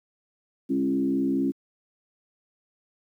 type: tone with frequency modulation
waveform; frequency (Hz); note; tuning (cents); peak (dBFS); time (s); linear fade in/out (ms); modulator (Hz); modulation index
sine; 272; C#4; -33; -21; 0.69-1.52; 20; 64.6; 0.97
effects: high-pass 150 Hz 12 dB/octave + 10-bit